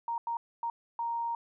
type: tone bursts at uneven times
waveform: sine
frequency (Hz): 932.3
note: A#5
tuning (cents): 0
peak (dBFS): -30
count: 4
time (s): 0.08-0.18 / 0.27-0.37 / 0.63-0.7 / 0.99-1.35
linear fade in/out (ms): 2
effects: none